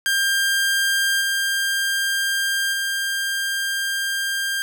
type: tone with level steps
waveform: sawtooth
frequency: 1596 Hz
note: G6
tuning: 31 cents sharp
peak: -14 / -16 / -18 dBFS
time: 0.06-4.62 s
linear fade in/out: 0 ms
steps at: 1.2 / 2.72 s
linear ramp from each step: 20 ms
effects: none